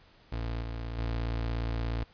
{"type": "tone with level steps", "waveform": "30% pulse", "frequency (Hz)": 57, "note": "A#1", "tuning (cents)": -38, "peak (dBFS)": [-29, -32, -27], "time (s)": [0.32, 2.04], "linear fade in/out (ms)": 5, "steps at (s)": [0.61, 0.97], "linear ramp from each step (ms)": 20, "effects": ["pink hiss -60 dBFS RMS until 2.13 s", "resampled to 11025 Hz"]}